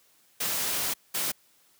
white noise bursts at uneven times, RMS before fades -29 dBFS, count 2, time 0.4-0.94 / 1.14-1.32 s, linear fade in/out 10 ms, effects white hiss -63 dBFS RMS until 1.79 s + high-pass 100 Hz 12 dB/octave

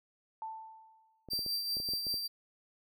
sine tone with exponential decay, 885 Hz, A5, 10 cents sharp, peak -36 dBFS, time 0.42-1.3 s, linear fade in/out 1 ms, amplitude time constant 190 ms
clicks, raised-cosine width 2 ms, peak -33 dBFS, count 10, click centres 1.287 / 1.334 / 1.391 / 1.463 / 1.769 / 1.801 / 1.889 / 1.936 / 2.068 / 2.141 s
45% pulse tone with tremolo, 4699 Hz, D8, in tune, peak -30 dBFS, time 1.3-2.28 s, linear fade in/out 20 ms, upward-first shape triangle, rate 5.2 Hz, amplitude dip 50%
effects none

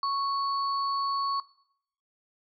sine tone pair together, 1108.7 / 4435 Hz, C#6 / C#8, 0 / 0 cents, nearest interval 2 octaves, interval 2400 cents, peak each -26 / -35 dBFS, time 0.03-1.4 s, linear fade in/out 2 ms, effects noise-tail reverb RT60 0.7 s tail -20 dB re dry

